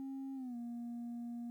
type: tone with pitch glide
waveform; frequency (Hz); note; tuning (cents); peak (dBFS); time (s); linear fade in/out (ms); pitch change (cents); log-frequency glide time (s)
sine; 269.5 to 237.3; C#4 to A#3; -49 to +31; -38; 0-1.5; 0; -220; 0.35-0.56
effects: tanh soft clip ceiling -40 dBFS + 12-bit